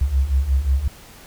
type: beating tone pair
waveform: sine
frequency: 64 / 69.6 Hz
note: C2 / C#2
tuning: -38 / +8 cents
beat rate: 5.6 Hz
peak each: -21 / -17 dBFS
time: 0.01-0.88 s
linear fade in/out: 5 ms
effects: pink hiss -44 dBFS RMS until 1.26 s